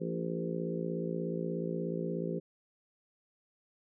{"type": "harmonic tone with a mistuned harmonic", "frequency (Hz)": 56.7, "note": "A#1", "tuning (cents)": -47, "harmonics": [3, 4, 5, 6, 7, 8, 9], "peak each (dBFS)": [-36, -42, -43, -43, -39, -43, -41], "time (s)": [0, 2.4], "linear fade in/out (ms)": 20, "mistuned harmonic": 6, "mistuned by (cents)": 18, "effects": []}